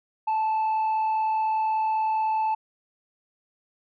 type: tone with frequency modulation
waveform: sine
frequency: 875 Hz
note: A5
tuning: 10 cents flat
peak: -19 dBFS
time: 0.27-2.55 s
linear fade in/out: 10 ms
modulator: 36.1 Hz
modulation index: 0.23
effects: tanh soft clip ceiling -21 dBFS